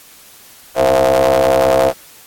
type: ring-modulated tone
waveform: 35% pulse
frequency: 65.41 Hz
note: C2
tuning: in tune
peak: -5 dBFS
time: 0.75-1.93 s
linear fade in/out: 50 ms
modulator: 594 Hz
effects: white hiss -42 dBFS RMS until 2.26 s + AAC 64 kbps